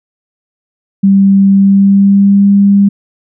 sine tone with pitch glide, 196 to 199.89 Hz, G3 to G3, 0 to +34 cents, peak -3 dBFS, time 1.03-2.89 s, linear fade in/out 10 ms, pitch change +34 cents, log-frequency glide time 1.52-2.5 s, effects none

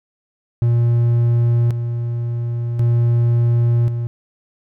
triangle tone with tremolo, 118.4 Hz, A#2, 27 cents sharp, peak -10 dBFS, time 0.62-4.07 s, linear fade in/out 0 ms, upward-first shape square, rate 0.46 Hz, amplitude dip 55%, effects none

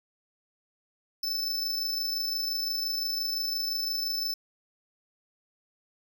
square tone with amplitude modulation, 5274 Hz, E8, in tune, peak -27 dBFS, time 1.23-4.34 s, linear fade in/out 5 ms, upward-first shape sine, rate 25.8 Hz, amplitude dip 35%, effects none

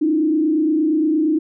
sine tone with frequency modulation, 311.1 Hz, D#4, in tune, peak -14 dBFS, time 0.01-1.39 s, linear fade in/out 10 ms, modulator 28.6 Hz, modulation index 0.75, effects none

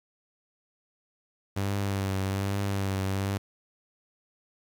sawtooth tone with vibrato, 98 Hz, G2, in tune, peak -23 dBFS, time 1.56-3.38 s, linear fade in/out 10 ms, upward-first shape triangle, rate 1.2 Hz, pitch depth 42 cents each way, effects 9-bit

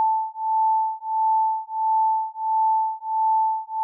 sine beating tone pair, 880 / 881.5 Hz, A5 / A5, 0 / +3 cents, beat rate 1.5 Hz, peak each -22 dBFS, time 0-3.83 s, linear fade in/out 0 ms, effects none

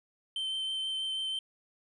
triangle tone with vibrato, 3100 Hz, G7, 20 cents flat, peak -30 dBFS, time 0.36-1.39 s, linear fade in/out 2 ms, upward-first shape triangle, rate 6.2 Hz, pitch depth 13 cents each way, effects resampled to 24000 Hz

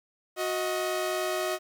sawtooth tone pair together, 366.6 / 630 Hz, F#4 / D#5, -16 / +21 cents, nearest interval major sixth, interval 937 cents, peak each -27 / -26 dBFS, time 0.36-1.59 s, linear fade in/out 50 ms, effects 10-bit

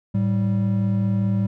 triangle tone pair together, 108.93 / 194.1 Hz, A2 / G3, -17 / -17 cents, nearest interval minor seventh, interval 1000 cents, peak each -19 dBFS, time 0.14-1.47 s, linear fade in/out 10 ms, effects none

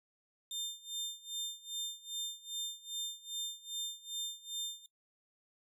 sawtooth tone with tremolo, 3600 Hz, A7, 39 cents sharp, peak -33 dBFS, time 0.51-4.86 s, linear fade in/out 2 ms, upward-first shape sine, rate 2.5 Hz, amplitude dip 90%, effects noise-tail reverb RT60 0.1 s tail -18 dB re dry

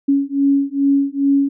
sine beating tone pair, 277.2 / 279.6 Hz, C#4 / C#4, 0 / +15 cents, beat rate 2.4 Hz, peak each -16 dBFS, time 0.08-1.49 s, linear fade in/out 10 ms, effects none

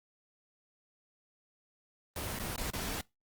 pink noise with dropouts, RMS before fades -37 dBFS, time 2.16-3.01 s, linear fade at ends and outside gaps 2 ms, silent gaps 2.389-2.396 / 2.561-2.578 / 2.704-2.735 s, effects noise-tail reverb RT60 0.2 s tail -23 dB re dry + Opus 24 kbps

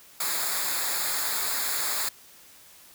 white noise with comb filter, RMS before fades -28 dBFS, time 0.2-2.09 s, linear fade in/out 5 ms, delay 0.34 ms, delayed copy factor -0.75, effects white hiss -52 dBFS RMS until 2.94 s

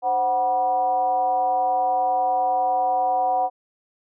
sine tone with frequency modulation, 745 Hz, F#5, 12 cents sharp, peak -18 dBFS, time 0.02-3.5 s, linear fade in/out 50 ms, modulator 223 Hz, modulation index 0.61, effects none

